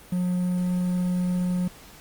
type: tone with quantisation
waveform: triangle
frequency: 180 Hz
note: F#3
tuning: 47 cents flat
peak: -20 dBFS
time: 0.12-1.68 s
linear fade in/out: 5 ms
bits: 8
effects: pink hiss -48 dBFS RMS until 2 s + Opus 32 kbps